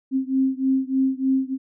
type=beating tone pair; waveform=sine; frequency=263.7 / 267 Hz; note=C4 / C4; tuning=+14 / +35 cents; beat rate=3.3 Hz; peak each=-21 / -22 dBFS; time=0.11-1.58 s; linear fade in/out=50 ms; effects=none